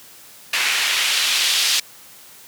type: noise with band-pass filter sweep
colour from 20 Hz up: white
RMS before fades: -19 dBFS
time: 0.53-1.8 s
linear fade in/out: 5 ms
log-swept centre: 2200 to 3900 Hz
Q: 1.4
effects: white hiss -44 dBFS RMS until 2.47 s + high-pass 80 Hz 12 dB/octave